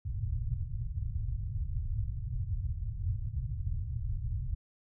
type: low-pass noise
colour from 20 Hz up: white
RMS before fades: -34 dBFS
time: 0.05-4.55 s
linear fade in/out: 10 ms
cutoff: 120 Hz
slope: 48 dB/octave
effects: none